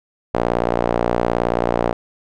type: tone with band-pass filter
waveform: sawtooth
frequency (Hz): 58.9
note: A#1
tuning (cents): +19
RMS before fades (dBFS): -19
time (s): 0.34-1.93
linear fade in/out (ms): 5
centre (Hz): 620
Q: 1.4
effects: none

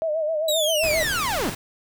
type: tone with vibrato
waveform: sine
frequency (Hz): 627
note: D#5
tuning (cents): +13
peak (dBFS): -21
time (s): 0.02-1.03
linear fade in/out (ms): 0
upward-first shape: sine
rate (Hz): 7.6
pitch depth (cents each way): 78
type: linear sweep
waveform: sawtooth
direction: down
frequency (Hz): 3955 to 155.2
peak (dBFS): -19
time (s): 0.48-1.5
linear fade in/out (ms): 5
type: noise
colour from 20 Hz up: pink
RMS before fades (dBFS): -32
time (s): 0.83-1.55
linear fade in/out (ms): 5
effects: none

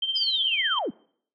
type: tone with tremolo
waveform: sine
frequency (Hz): 3136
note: G7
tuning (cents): 0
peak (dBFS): -21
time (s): 0.02-0.79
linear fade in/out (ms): 5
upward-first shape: triangle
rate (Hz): 16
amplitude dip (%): 75
type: linear sweep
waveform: sine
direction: down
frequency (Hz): 5100 to 145.6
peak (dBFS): -25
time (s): 0.15-0.91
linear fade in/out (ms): 20
effects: noise-tail reverb RT60 0.6 s tail -24 dB re dry

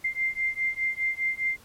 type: beating tone pair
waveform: sine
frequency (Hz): 2093 / 2097.9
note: C7 / C7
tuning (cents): 0 / +4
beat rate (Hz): 4.9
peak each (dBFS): -28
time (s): 0.04-1.57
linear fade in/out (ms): 10
effects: pink hiss -54 dBFS RMS until 1.64 s + MP3 64 kbps

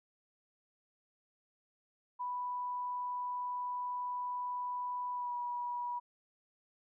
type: tone with pitch glide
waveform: sine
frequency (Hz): 987.8 to 971.4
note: B5 to B5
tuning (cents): 0 to -29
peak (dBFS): -35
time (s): 2.19-6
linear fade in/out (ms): 20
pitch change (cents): -29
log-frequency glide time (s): 5.13-5.34
effects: none

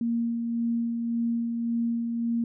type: tone with tremolo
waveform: sine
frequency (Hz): 233.1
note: A#3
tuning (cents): 0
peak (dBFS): -23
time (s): 0.01-2.44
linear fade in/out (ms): 2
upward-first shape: sine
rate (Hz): 1.8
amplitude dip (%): 35
effects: none

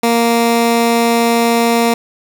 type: tone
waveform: 15% pulse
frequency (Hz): 233.1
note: A#3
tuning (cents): 0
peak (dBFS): -4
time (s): 0.03-1.94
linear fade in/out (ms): 5
effects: none

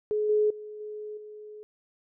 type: tone with level steps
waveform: sine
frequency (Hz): 423.6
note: G#4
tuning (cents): +34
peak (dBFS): -24 / -20 / -38 / -35 / -41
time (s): 0.11-1.63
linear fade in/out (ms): 0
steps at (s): 0.29 / 0.5 / 0.8 / 1.17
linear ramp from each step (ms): 5
effects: none

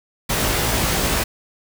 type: noise with comb filter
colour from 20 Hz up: pink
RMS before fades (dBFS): -20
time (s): 0.29-1.24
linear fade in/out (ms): 10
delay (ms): 18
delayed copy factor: +0.8
effects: none

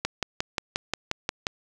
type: click train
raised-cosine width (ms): 0.2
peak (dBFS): -8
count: 9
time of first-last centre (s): 0.05-1.468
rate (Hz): 5.64
effects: none

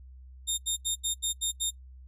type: tone bursts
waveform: 20% pulse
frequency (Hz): 3665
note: A#7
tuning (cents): -30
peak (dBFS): -22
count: 7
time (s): 0.47-1.708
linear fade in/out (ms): 20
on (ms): 110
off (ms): 78
effects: noise-tail reverb RT60 0.1 s tail -18 dB re dry + added 64 Hz sine -46 dBFS peak until 2.07 s

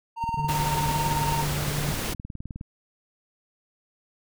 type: tone with tremolo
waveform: triangle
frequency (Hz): 920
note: A#5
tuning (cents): -23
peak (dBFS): -21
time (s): 0.16-1.46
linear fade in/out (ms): 50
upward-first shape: triangle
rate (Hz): 18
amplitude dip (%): 65
type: click train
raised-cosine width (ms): 5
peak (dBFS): -23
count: 47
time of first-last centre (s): 0.24-2.611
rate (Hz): 19.4
type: tone with pitch glide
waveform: triangle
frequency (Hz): 147.6 to 146.07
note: D3 to D3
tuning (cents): +9 to -9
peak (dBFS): -26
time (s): 0.37-1.92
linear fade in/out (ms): 5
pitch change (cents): -18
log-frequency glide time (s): 0.72-1.78
type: noise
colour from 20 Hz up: pink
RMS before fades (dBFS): -30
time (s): 0.48-2.14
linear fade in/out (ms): 10
effects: none

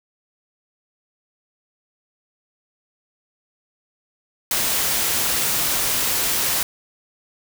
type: noise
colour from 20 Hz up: white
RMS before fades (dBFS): -21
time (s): 4.51-6.63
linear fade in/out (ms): 2
effects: none

